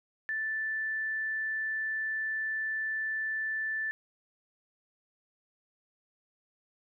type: tone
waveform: sine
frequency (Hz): 1760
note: A6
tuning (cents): 0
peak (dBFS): -30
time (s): 0.29-3.91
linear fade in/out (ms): 0
effects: none